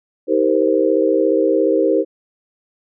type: chord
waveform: sine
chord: C minor seventh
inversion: first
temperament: equal with one note detuned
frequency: 317.5 / 392 / 466.2 / 523.3 Hz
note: Eb4 / G4 / Bb4 / C5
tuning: +35 / 0 / 0 / 0 cents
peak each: -18 dBFS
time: 0.27-2.05 s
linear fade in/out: 50 ms
effects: none